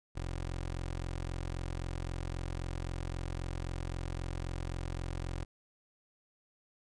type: tone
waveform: 20% pulse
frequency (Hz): 43.79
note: F1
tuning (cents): +5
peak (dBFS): -31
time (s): 0.15-5.45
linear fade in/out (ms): 20
effects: resampled to 22050 Hz